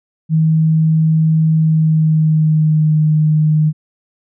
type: tone with pitch glide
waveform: sine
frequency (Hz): 158.9 to 154.2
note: D#3 to D#3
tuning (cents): +37 to -15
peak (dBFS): -9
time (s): 0.29-3.73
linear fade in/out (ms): 50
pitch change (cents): -52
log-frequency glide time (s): 1.55-3
effects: none